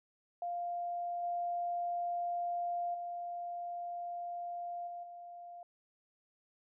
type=tone with level steps; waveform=sine; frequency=698.5 Hz; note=F5; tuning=in tune; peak=-35 / -33 / -38 / -41 / -46 dBFS; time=0.42-5.63 s; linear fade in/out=2 ms; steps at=1.23 / 2.94 / 4.87 / 5.03 s; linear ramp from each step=5 ms; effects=none